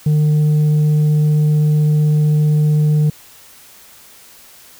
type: tone with tanh clipping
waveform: sine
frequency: 151.3 Hz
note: D#3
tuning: 48 cents flat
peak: -11 dBFS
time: 0.06-3.1 s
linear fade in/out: 5 ms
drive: 3 dB
effects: white hiss -43 dBFS RMS until 4.79 s